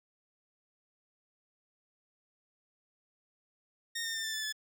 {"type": "tone with pitch steps", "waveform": "15% pulse", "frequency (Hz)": [1845, 1820.7, 1796.6, 1772.9, 1749.5, 1726.4], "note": ["A#6", "A#6", "A6", "A6", "A6", "A6"], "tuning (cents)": [-18, -41, 36, 13, -10, -33], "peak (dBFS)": -28, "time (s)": [3.95, 4.526], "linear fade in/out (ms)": 10, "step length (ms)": 96, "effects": []}